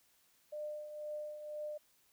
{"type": "tone with tremolo", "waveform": "sine", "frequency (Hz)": 601, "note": "D5", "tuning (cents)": 40, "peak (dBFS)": -38, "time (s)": [0.52, 1.78], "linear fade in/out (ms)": 10, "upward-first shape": "triangle", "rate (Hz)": 2, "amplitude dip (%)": 60, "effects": ["white hiss -71 dBFS RMS until 2.12 s"]}